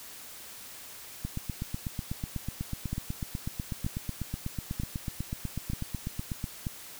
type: two click trains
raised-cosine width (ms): 5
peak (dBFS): -19 / -20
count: 5 / 43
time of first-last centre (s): 2.93-6.668 / 1.25-6.442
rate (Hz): 1.07 / 8.09
effects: white hiss -46 dBFS RMS until 6.99 s